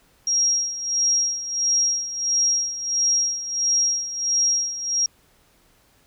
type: tone with tremolo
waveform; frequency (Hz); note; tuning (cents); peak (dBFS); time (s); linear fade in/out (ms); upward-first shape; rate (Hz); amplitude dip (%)
sine; 5620; F8; +10; -16; 0.27-5.06; 2; sine; 1.5; 75
effects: pink hiss -59 dBFS RMS until 6.06 s